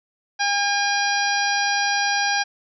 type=harmonic tone; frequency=809 Hz; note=G#5; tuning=46 cents flat; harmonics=1 / 2 / 3 / 4 / 5 / 6 / 7; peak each=-23 / -23 / -29 / -32 / -32 / -28 / -29 dBFS; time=0.39-2.44 s; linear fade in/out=20 ms; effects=none